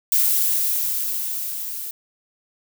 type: noise with level ramp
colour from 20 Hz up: violet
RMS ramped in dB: -17 to -31 dBFS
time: 0.12-1.91 s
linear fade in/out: 2 ms
effects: none